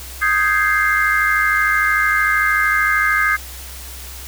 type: chord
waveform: sine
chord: Ab major seventh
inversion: second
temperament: equal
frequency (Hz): 1244.5 / 1568 / 1661.2 / 2093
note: Eb6 / G6 / Ab6 / C7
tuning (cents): 0 / 0 / 0 / 0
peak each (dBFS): -19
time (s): 0.21-3.37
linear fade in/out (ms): 20
effects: added 64 Hz sine -34 dBFS peak until 4.27 s + white hiss -35 dBFS RMS until 4.27 s